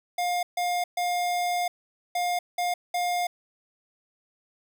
square tone bursts at uneven times, 709 Hz, F5, 26 cents sharp, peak -25 dBFS, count 6, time 0.18-0.43 / 0.57-0.84 / 0.97-1.68 / 2.15-2.39 / 2.58-2.74 / 2.94-3.27 s, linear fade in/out 5 ms, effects none

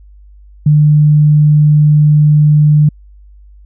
sine tone, 150 Hz, D3, 37 cents sharp, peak -4 dBFS, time 0.66-2.89 s, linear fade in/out 5 ms, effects added 50 Hz sine -36 dBFS peak until 3.65 s

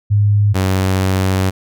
sine / sawtooth tone pair in turn, 103.1 / 94.61 Hz, G#2 / F#2, -12 / +39 cents, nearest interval minor second, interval 149 cents, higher first, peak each -9 dBFS, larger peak neither, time 0.1-0.54 / 0.54-1.51 s, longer second, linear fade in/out 20 ms, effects none

